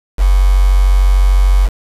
sine tone with quantisation, 46.73 Hz, F#1, 18 cents sharp, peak -6 dBFS, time 0.17-1.7 s, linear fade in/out 50 ms, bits 4, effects resampled to 32000 Hz

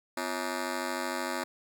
10% pulse ring-modulated tone, 300 Hz, D4, 37 cents sharp, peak -20 dBFS, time 0.17-1.44 s, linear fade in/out 5 ms, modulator 46.6 Hz, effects none

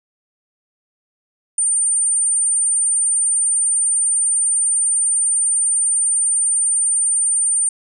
sine tone, 9010 Hz, C#9, 27 cents sharp, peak -14 dBFS, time 1.58-7.69 s, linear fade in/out 2 ms, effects none

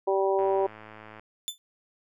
harmonic tone, 193.9 Hz, G3, 19 cents flat, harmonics 2 / 3 / 4 / 5, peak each -24 / -28 / -30 / -32 dBFS, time 0.07-0.67 s, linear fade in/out 10 ms
click train, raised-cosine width 0.5 ms, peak -30 dBFS, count 88, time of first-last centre 0.39-1.196 s, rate 108 Hz
sawtooth tone with exponential decay, 3520 Hz, A7, in tune, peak -23 dBFS, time 1.48-1.58 s, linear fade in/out 0 ms, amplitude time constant 21 ms
effects none

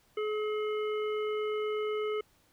harmonic tone, 425.9 Hz, G#4, 44 cents sharp, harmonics 1 / 3 / 5 / 7, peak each -30 / -40 / -44 / -47 dBFS, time 0.17-2.21 s, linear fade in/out 5 ms, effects pink hiss -67 dBFS RMS until 2.52 s

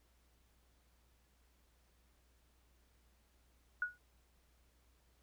sine tone with exponential decay, 1458 Hz, F#6, 26 cents flat, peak -30 dBFS, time 3.82-3.98 s, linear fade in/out 2 ms, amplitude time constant 33 ms, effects added 60 Hz sine -70 dBFS peak until 5.22 s + pink hiss -75 dBFS RMS until 5.22 s

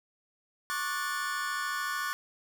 45% pulse chord, D major seventh, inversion third, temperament just, 1101.2 / 1174.7 / 1468.3 / 1762 Hz, C#6 / D6 / F#6 / A6, -12 / 0 / -14 / +2 cents, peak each -37 / -37 / -35 / -37 dBFS, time 0.7-2.13 s, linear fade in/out 0 ms, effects none

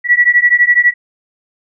sine beating tone pair, 1936 / 1948 Hz, B6 / B6, -35 / -24 cents, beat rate 12 Hz, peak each -10 dBFS, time 0.04-0.94 s, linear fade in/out 50 ms, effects none

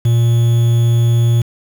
triangle tone with quantisation, 117.6 Hz, A#2, 16 cents sharp, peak -7 dBFS, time 0.05-1.42 s, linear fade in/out 5 ms, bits 5, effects none

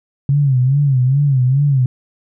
sine tone with vibrato, 135 Hz, C#3, 45 cents flat, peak -10 dBFS, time 0.29-1.86 s, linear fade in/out 2 ms, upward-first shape sine, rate 2.4 Hz, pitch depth 130 cents each way, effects none

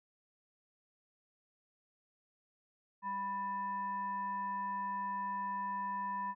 sine tone with frequency modulation, 988 Hz, B5, in tune, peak -35 dBFS, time 3.02-6.35 s, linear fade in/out 50 ms, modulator 791 Hz, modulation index 0.45, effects none

